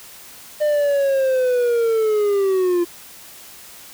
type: linear sweep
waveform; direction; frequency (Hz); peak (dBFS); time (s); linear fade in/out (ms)
triangle; down; 605 to 343.2; -13; 0.6-2.85; 20
effects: white hiss -41 dBFS RMS until 3.93 s